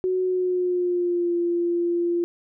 sine tone with pitch glide, 370 to 345.2 Hz, F#4 to F4, 0 to -20 cents, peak -20 dBFS, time 0.04-2.24 s, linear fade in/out 0 ms, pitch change -120 cents, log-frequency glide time 0.22-1.35 s, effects none

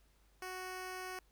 10% pulse tone, 370 Hz, F#4, in tune, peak -34 dBFS, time 0.42-1.19 s, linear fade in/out 2 ms, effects added 50 Hz sine -67 dBFS peak until 1.31 s + pink hiss -73 dBFS RMS until 1.31 s

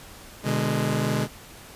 sawtooth chord, G# diminished, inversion first, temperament just, 124.59 / 149.51 / 207.7 Hz, B2 / D3 / G#3, +16 / +31 / 0 cents, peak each -23 / -23 / -23 dBFS, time 0.43-1.28 s, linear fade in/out 50 ms, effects pink hiss -45 dBFS RMS until 1.75 s + resampled to 32000 Hz

